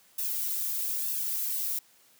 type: noise with flanger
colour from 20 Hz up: violet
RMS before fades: -31 dBFS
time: 0.18-1.79 s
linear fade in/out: 5 ms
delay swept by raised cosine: 1.1 to 2.6 ms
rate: 1.1 Hz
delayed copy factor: +0.75
effects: white hiss -61 dBFS RMS until 2.19 s + high-pass 100 Hz 12 dB/octave